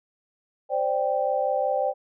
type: chord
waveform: sine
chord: C suspended second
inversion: none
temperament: just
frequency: 523.3 / 588.7 / 784.9 Hz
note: C5 / D5 / G5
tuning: 0 / +4 / +2 cents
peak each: -26 dBFS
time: 0.69-1.94 s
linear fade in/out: 50 ms
effects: none